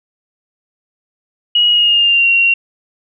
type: tone with pitch glide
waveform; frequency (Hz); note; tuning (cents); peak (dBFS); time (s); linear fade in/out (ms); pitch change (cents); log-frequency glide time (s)
sine; 2900 to 2750; F#7 to F7; -35 to -27; -8; 1.55-2.54; 5; -92; 1.7-2.28
effects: none